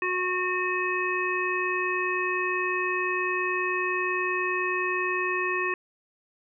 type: harmonic tone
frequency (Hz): 364.9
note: F#4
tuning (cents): -24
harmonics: 1 / 3 / 5 / 7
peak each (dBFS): -30 / -30 / -30 / -30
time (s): 0.02-5.74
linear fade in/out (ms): 2
effects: none